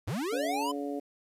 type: linear sweep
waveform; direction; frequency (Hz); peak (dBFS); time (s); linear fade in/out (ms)
square; up; 78.3 to 1032; -31; 0.07-0.72; 10
type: harmonic tone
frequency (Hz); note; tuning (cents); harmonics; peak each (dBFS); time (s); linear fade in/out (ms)
142.5; C#3; +48; 2 / 3 / 4 / 5; -34 / -38 / -40 / -42; 0.32-1; 10
effects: resampled to 32000 Hz + 10-bit